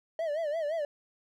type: tone with vibrato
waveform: triangle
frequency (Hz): 622.3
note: D#5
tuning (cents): 0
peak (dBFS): -27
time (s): 0.19-0.85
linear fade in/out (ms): 2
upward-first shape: sine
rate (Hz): 5.8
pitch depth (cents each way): 130
effects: none